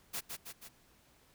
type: noise with echo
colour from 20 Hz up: white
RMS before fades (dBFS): -38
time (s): 0.13-0.21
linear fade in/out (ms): 20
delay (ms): 160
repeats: 3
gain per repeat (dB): -4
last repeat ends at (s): 0.69
effects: pink hiss -66 dBFS RMS until 1.34 s